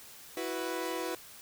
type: chord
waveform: sawtooth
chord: E suspended second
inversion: none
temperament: equal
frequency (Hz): 329.6 / 370 / 493.9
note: E4 / F#4 / B4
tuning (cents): 0 / 0 / 0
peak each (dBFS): -34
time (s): 0.37-1.15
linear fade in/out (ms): 2
effects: white hiss -51 dBFS RMS until 1.41 s